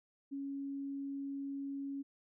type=tone; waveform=sine; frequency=277.2 Hz; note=C#4; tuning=in tune; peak=-38 dBFS; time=0.31-2.03 s; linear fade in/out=20 ms; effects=none